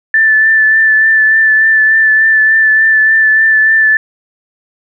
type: tone with vibrato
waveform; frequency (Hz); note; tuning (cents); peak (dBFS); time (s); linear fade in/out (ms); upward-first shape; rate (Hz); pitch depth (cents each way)
sine; 1760; A6; 0; -5; 0.14-3.97; 2; triangle; 3.4; 23
effects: none